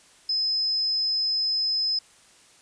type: tone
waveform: sine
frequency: 5100 Hz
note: D#8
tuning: 42 cents sharp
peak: -22 dBFS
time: 0.29-1.99 s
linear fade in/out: 5 ms
effects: white hiss -55 dBFS RMS until 2.61 s + resampled to 22050 Hz